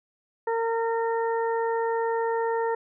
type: harmonic tone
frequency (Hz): 457.7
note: A#4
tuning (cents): -32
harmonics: 1 / 2 / 3 / 4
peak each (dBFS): -25 / -28 / -39 / -37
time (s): 0.47-2.75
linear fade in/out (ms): 5
effects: none